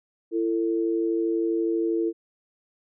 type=tone pair together; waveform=sine; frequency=335.8 / 448.2 Hz; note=E4 / A4; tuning=+32 / +32 cents; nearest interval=perfect fourth; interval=500 cents; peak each=-23 / -27 dBFS; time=0.31-2.13 s; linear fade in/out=50 ms; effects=none